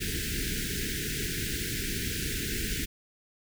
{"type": "band-stop noise", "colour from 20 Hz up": "pink", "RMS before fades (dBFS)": -32, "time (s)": [0, 2.86], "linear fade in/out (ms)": 20, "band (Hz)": [450, 1500], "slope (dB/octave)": 96, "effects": []}